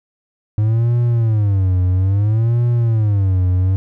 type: tone with vibrato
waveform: triangle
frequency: 104.5 Hz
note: G#2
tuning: 11 cents sharp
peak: -10 dBFS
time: 0.58-3.76 s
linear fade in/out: 0 ms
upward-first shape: sine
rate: 0.6 Hz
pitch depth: 240 cents each way
effects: none